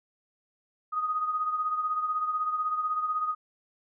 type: beating tone pair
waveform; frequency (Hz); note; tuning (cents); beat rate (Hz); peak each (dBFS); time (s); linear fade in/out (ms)
sine; 1244.5 / 1260.5; D#6 / D#6; 0 / +22; 16; -27 / -35; 0.92-3.35; 20
effects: none